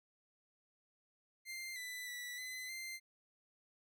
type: tone with pitch steps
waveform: sawtooth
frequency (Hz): 2096 / 1993 / 1962 / 2024 / 2087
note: C7 / B6 / B6 / B6 / C7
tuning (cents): +2 / +15 / -12 / +42 / -5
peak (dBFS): -40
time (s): 1.45-3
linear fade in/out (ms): 50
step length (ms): 310
effects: none